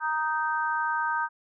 sine chord, Eb major, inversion second, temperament just, 933.4 / 1244.5 / 1555.6 Hz, Bb5 / Eb6 / G6, +2 / 0 / -14 cents, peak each -28 / -31 / -29 dBFS, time 0-1.29 s, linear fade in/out 50 ms, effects none

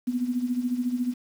sine tone with tremolo, 246.9 Hz, B3, in tune, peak -21 dBFS, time 0.07-1.14 s, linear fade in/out 10 ms, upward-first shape sine, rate 14 Hz, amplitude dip 70%, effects 8-bit

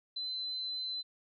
sine tone with ADSR envelope, 4048 Hz, B7, 42 cents sharp, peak -33 dBFS, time 0.16-1.03 s, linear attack 9 ms, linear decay 3 ms, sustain -2 dB, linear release 28 ms, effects none

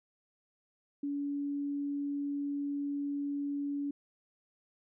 sine tone, 284.8 Hz, C#4, 47 cents sharp, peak -32 dBFS, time 1.03-3.91 s, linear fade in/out 5 ms, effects none

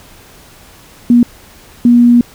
sine tone bursts at uneven times, 240 Hz, B3, 49 cents flat, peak -3 dBFS, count 2, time 1.1-1.23 / 1.85-2.21 s, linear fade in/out 2 ms, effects pink hiss -40 dBFS RMS until 2.34 s

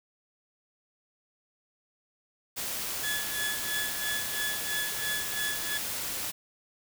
white noise, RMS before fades -34 dBFS, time 2.56-6.32 s, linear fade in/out 20 ms
30% pulse tone with tremolo, 1705 Hz, G#6, 45 cents sharp, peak -27 dBFS, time 3.03-5.78 s, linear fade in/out 10 ms, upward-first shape sine, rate 3 Hz, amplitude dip 80%
effects none

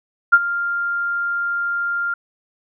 sine tone with ADSR envelope, 1396.9 Hz, F6, in tune, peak -4 dBFS, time 0.32-2.14 s, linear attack 17 ms, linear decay 45 ms, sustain -15 dB, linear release 4 ms, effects none

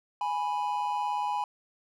triangle tone pair together, 830.6 / 987.8 Hz, G#5 / B5, 0 / 0 cents, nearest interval minor third, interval 300 cents, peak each -28 / -29 dBFS, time 0.21-1.44 s, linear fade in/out 2 ms, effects none

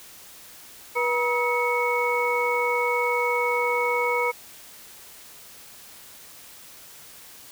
sine tone cluster, 485.7 / 960 / 1277 / 2215 Hz, B4 / B5 / D#6 / C#7, -29 / -49 / +45 / -2 cents, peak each -25 / -26 / -31 / -26 dBFS, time 0.95-4.32 s, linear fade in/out 20 ms, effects white hiss -46 dBFS RMS until 7.51 s

